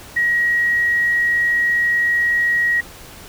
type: tone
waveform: sine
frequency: 1900 Hz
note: A#6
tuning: 33 cents sharp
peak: -14 dBFS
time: 0.16-2.81 s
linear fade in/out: 10 ms
effects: pink hiss -39 dBFS RMS until 3.28 s